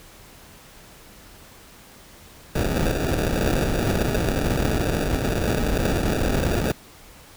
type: noise with sample-and-hold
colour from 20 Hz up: pink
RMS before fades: -22 dBFS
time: 2.55-6.72 s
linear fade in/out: 5 ms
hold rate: 1050 Hz
effects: pink hiss -47 dBFS RMS until 7.36 s